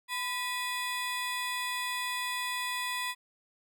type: ring-modulated tone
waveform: 25% pulse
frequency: 1480 Hz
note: F#6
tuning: in tune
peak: -25 dBFS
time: 0.08-3.15 s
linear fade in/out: 50 ms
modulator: 473 Hz
effects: none